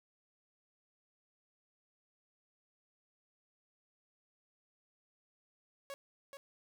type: tone with echo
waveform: sawtooth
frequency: 554.4 Hz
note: C#5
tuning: in tune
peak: -39 dBFS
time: 5.9-5.94 s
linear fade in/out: 0 ms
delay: 430 ms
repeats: 1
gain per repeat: -5 dB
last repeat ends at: 6.37 s
effects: none